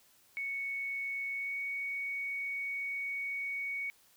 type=tone with pitch glide; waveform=sine; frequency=2218 to 2233 Hz; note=C#7 to C#7; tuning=0 to +12 cents; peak=-34 dBFS; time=0.37-3.9 s; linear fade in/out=0 ms; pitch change=+12 cents; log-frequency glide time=1.34-1.57 s; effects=white hiss -65 dBFS RMS until 4.16 s